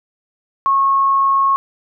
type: tone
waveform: sine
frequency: 1093 Hz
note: C#6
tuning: 25 cents flat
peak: -11 dBFS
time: 0.66-1.56 s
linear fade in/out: 0 ms
effects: none